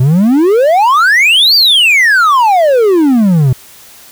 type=exponential two-way sweep; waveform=triangle; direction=up then down; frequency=121.5 to 4769 to 121.5 Hz; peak=-3 dBFS; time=0-3.53 s; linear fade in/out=5 ms; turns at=1.55 s; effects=white hiss -37 dBFS RMS until 4.11 s